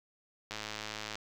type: click train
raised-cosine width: 0.2 ms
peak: -21 dBFS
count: 70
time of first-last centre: 0.51-1.155 s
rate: 107 Hz
effects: 8-bit